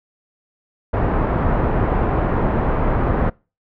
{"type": "low-pass noise", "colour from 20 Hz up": "pink", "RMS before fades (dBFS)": -18, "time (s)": [0.93, 3.3], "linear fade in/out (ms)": 10, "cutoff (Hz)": 1200, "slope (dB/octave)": 12, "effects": ["noise-tail reverb RT60 0.3 s tail -24 dB re dry", "low-pass 2000 Hz 12 dB/octave"]}